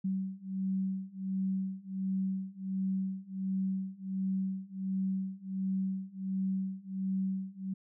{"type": "beating tone pair", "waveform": "sine", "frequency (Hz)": [190, 191.4], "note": ["F#3", "G3"], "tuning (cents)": [46, -41], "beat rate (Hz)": 1.4, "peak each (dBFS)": [-35, -34], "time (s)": [0.04, 7.74], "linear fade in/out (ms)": 10, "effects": []}